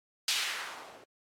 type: noise with low-pass filter sweep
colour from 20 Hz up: violet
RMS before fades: -36 dBFS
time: 0.28-1.04 s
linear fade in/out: 2 ms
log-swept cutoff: 4000 to 450 Hz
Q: 1.4
effects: AAC 64 kbps